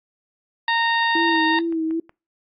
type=harmonic tone; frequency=924 Hz; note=A#5; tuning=16 cents flat; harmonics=1 / 2 / 3 / 4 / 5; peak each=-21 / -21 / -29 / -27 / -35 dBFS; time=0.68-1.59 s; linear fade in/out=2 ms
type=tone with vibrato; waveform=sine; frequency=326.9 Hz; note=E4; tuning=14 cents flat; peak=-20 dBFS; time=1.15-2 s; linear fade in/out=5 ms; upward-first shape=sine; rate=2.5 Hz; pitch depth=42 cents each way
type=click train; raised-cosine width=0.5 ms; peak=-29 dBFS; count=6; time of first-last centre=1.17-2.094 s; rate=5.41 Hz
effects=noise-tail reverb RT60 0.3 s tail -24 dB re dry + AAC 48 kbps